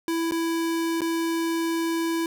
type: tone with dropouts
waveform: square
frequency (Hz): 331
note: E4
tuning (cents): +7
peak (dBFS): -24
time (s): 0.08-2.26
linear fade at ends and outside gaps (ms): 1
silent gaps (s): 0.311-0.32 / 1.007-1.017
effects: none